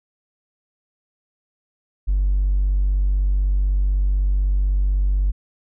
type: tone with hard clipping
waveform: sine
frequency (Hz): 48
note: G1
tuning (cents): -36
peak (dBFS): -16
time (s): 2.07-5.32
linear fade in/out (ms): 20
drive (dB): 1
effects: none